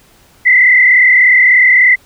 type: tone with frequency modulation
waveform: sine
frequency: 2018 Hz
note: B6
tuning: 37 cents sharp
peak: -4 dBFS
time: 0.45-1.96 s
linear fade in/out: 20 ms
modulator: 36.6 Hz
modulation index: 1.9
effects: pink hiss -47 dBFS RMS until 2.05 s